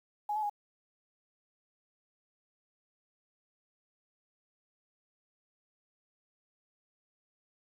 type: tone with pitch steps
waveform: sine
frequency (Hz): 834 / 859 / 826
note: G#5 / A5 / G#5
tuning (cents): +7 / -42 / -10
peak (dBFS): -30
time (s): 0.29-0.497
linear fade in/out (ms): 5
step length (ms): 69
effects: 10-bit